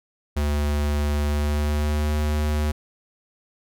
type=tone with pitch glide; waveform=square; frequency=73.4 to 75.29 Hz; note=D2 to D2; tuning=0 to +44 cents; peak=-21 dBFS; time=0.36-2.72 s; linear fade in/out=10 ms; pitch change=+44 cents; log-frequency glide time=1.25-2.15 s; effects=none